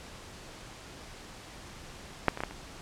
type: clicks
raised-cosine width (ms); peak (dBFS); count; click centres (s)
0.5; -6 / -22 / -17 / -15 / -27; 5; 2.283 / 2.374 / 2.405 / 2.436 / 2.51
effects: pink hiss -47 dBFS RMS until 2.81 s + low-pass 8000 Hz 12 dB/octave